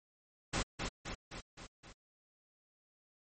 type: noise with echo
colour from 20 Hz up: pink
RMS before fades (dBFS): -34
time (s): 0.53-0.63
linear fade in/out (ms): 10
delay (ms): 260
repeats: 5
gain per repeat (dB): -4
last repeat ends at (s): 1.93
effects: MP3 32 kbps